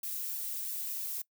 violet noise with flanger, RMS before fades -37 dBFS, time 0.03-1.22 s, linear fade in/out 5 ms, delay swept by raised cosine 1.1 to 3.8 ms, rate 3 Hz, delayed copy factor +0.55, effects noise-tail reverb RT60 0.1 s tail -22 dB re dry

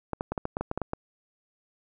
clicks, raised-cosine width 1 ms, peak -15 dBFS, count 11, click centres 0.133 / 0.209 / 0.32 / 0.378 / 0.454 / 0.569 / 0.61 / 0.714 / 0.776 / 0.817 / 0.934 s, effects none

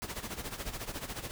pink noise with tremolo, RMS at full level -37 dBFS, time 0.02-1.31 s, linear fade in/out 0 ms, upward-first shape sine, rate 14 Hz, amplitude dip 75%, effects none

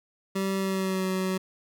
25% pulse tone with pitch glide, 193.3 to 187.58 Hz, G3 to F#3, -24 to +24 cents, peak -22 dBFS, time 0.35-1.38 s, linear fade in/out 10 ms, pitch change -52 cents, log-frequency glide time 0.57-1.06 s, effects none

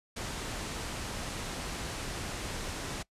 pink low-pass noise, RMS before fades -38 dBFS, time 0.16-3.03 s, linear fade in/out 10 ms, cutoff 9800 Hz, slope 24 dB/octave, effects noise-tail reverb RT60 0.1 s tail -22 dB re dry + resampled to 32000 Hz

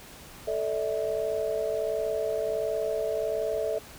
sine chord, A suspended fourth, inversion none, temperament equal with one note detuned, 440 / 587.3 / 648.7 Hz, A4 / D5 / E5, 0 / 0 / -28 cents, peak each -30 / -32 / -30 dBFS, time 0.47-3.79 s, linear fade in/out 10 ms, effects pink hiss -47 dBFS RMS until 3.98 s

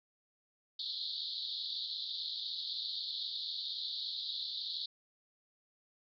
white band-pass noise, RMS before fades -40 dBFS, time 0.79-4.86 s, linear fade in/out 5 ms, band 3500 to 4500 Hz, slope 96 dB/octave, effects none

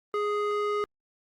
square tone with band-pass filter, 415.3 Hz, G#4, in tune, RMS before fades -28 dBFS, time 0.14-0.84 s, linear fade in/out 0 ms, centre 910 Hz, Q 1.5, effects Opus 32 kbps

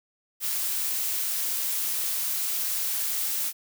blue noise, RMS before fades -28 dBFS, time 0.4-3.53 s, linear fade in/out 50 ms, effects none

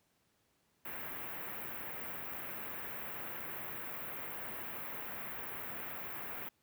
white band-stop noise, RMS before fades -43 dBFS, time 0.85-6.49 s, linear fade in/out 5 ms, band 2300 to 16000 Hz, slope 24 dB/octave, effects pink hiss -75 dBFS RMS until 6.62 s + high-pass 80 Hz 12 dB/octave

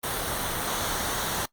pink noise with comb filter, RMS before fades -29 dBFS, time 0.03-1.46 s, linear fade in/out 10 ms, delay 0.4 ms, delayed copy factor -0.5, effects noise-tail reverb RT60 0.1 s tail -21 dB re dry + Opus 32 kbps

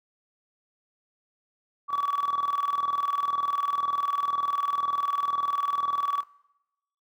sine tone with tremolo, 1139 Hz, C#6, 47 cents sharp, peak -20 dBFS, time 1.88-6.24 s, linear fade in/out 50 ms, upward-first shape square, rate 20 Hz, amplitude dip 70%, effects noise-tail reverb RT60 0.9 s tail -24 dB re dry + tanh soft clip ceiling -20 dBFS

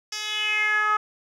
10% pulse tone with band-pass filter sweep, 424.5 Hz, G#4, 38 cents sharp, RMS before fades -24 dBFS, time 0.12-0.97 s, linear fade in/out 5 ms, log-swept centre 4900 to 1200 Hz, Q 4.6, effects none

